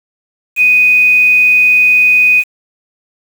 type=tone with quantisation; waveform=sine; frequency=2492 Hz; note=D#7; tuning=2 cents sharp; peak=-5 dBFS; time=0.56-2.44 s; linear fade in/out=50 ms; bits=5; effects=none